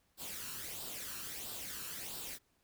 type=noise with flanger; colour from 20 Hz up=white; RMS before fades=-44 dBFS; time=0.17-2.39 s; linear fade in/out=50 ms; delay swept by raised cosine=0.23 to 0.73 ms; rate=1.5 Hz; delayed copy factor=+0.55; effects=pink hiss -75 dBFS RMS until 2.63 s